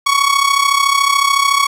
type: tone with amplitude modulation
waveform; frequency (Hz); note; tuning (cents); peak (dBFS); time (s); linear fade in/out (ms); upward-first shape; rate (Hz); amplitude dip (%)
sawtooth; 1116; C#6; +11; -4; 0.06-1.67; 10; sine; 33.8; 70
effects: low-pass 11000 Hz 12 dB/octave + 7-bit